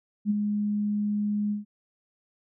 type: tone with ADSR envelope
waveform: sine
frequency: 207.7 Hz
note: G#3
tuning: in tune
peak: -19 dBFS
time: 0.25-1.65 s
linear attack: 52 ms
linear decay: 22 ms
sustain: -5 dB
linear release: 140 ms
effects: none